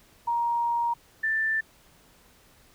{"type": "tone pair in turn", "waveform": "sine", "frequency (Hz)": [941, 1771.7], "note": ["A#5", "A6"], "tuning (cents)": [16, 11], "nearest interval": "major seventh", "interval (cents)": 1095, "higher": "second", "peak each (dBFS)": -23, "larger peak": "neither", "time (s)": [[0.27, 0.94], [1.23, 1.61]], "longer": "first", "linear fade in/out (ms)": 10, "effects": ["pink hiss -58 dBFS RMS until 2.74 s"]}